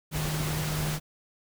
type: tone in noise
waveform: sine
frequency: 153.1 Hz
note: D#3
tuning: 28 cents flat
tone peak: -29 dBFS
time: 0.11-1 s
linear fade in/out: 50 ms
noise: pink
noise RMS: -33 dBFS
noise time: 0.11-1 s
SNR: +1 dB
effects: none